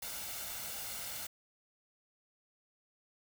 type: noise with comb filter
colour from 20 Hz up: white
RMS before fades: -42 dBFS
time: 0.02-1.27 s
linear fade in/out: 5 ms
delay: 1.4 ms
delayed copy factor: +0.5
effects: none